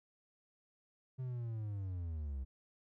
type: linear sweep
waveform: triangle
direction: down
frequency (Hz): 131.3 to 63.5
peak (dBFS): -36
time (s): 1.18-2.45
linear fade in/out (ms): 20
effects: none